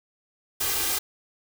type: noise with comb filter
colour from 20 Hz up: white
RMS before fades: -26 dBFS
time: 0.6-0.99 s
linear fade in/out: 10 ms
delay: 2.5 ms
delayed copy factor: +0.95
effects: none